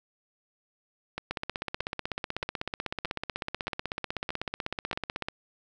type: two click trains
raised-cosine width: 0.3 ms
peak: -15 / -17 dBFS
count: 65 / 7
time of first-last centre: 1.31-5.285 / 1.18-4.93 s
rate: 16.1 / 1.6 Hz
effects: none